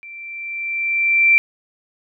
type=tone with level ramp; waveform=sine; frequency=2349 Hz; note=D7; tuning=in tune; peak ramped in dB=-34 to -8 dBFS; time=0.03-1.38 s; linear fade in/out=0 ms; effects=none